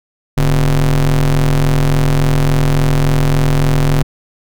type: ring-modulated tone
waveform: square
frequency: 61.74 Hz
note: B1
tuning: in tune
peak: -7 dBFS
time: 0.37-4.03 s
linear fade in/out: 10 ms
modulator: 83.5 Hz
effects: none